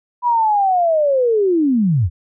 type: linear sweep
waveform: sine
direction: down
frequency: 987.8 to 72.8 Hz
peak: -12 dBFS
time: 0.22-2.1 s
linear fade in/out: 50 ms
effects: none